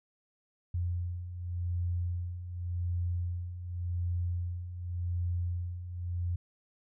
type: beating tone pair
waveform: sine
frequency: 87.1 / 87.98 Hz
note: F2 / F2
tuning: -4 / +13 cents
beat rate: 0.88 Hz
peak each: -38 / -32 dBFS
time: 0.74-6.36 s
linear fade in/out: 5 ms
effects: none